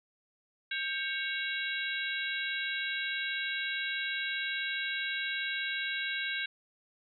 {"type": "harmonic tone with a mistuned harmonic", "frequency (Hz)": 554.4, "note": "C#5", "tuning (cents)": 0, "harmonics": [3, 4, 5, 6, 7], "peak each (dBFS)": [-35, -38, -40, -43, -39], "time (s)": [0.71, 6.46], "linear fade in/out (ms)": 5, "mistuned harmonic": 3, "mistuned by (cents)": -83, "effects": []}